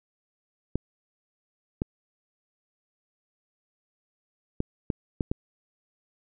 clicks, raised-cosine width 3 ms, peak -13 dBFS, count 6, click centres 0.756 / 1.819 / 4.604 / 4.902 / 5.208 / 5.315 s, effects none

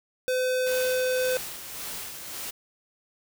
square tone, 509 Hz, C5, 48 cents flat, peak -24 dBFS, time 0.28-1.37 s, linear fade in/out 0 ms
white noise with tremolo, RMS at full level -35 dBFS, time 0.66-2.51 s, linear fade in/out 10 ms, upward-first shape sine, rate 1.8 Hz, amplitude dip 45%
effects none

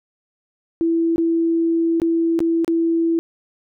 sine tone with dropouts, 331.6 Hz, E4, 10 cents sharp, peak -15 dBFS, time 0.81-3.19 s, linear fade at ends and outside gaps 0 ms, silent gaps 1.16-1.181 / 2-2.018 / 2.391-2.404 / 2.646-2.679 s, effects none

